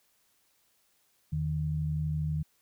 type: tone pair together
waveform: sine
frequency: 81.4 / 153.66 Hz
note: E2 / D#3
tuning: -21 / -21 cents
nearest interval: major seventh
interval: 1100 cents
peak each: -34 / -29 dBFS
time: 1.32-2.43 s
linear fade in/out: 10 ms
effects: white hiss -70 dBFS RMS until 2.61 s